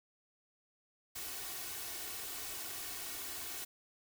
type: noise with comb filter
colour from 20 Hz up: white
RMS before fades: -43 dBFS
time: 1.15-3.65 s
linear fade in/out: 10 ms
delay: 2.7 ms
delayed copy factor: +0.6
effects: none